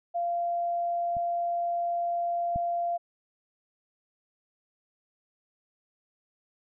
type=tone; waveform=sine; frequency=691 Hz; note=F5; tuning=19 cents flat; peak=-26 dBFS; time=0.14-2.98 s; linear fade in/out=20 ms
type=clicks; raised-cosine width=5 ms; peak=-30 / -22 dBFS; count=2; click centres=1.168 / 2.56 s
effects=none